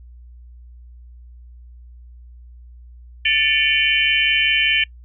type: tone cluster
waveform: sine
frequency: 1766 / 2255 / 2400 / 2757 / 3045 Hz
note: A6 / C#7 / D7 / F7 / F#7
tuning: +6 / +29 / +37 / -23 / +49 cents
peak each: -22 / -22 / -20 / -23 / -19 dBFS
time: 3.25-4.84 s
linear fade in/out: 5 ms
effects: noise-tail reverb RT60 0.1 s tail -24 dB re dry + added 60 Hz sine -39 dBFS peak until 5.04 s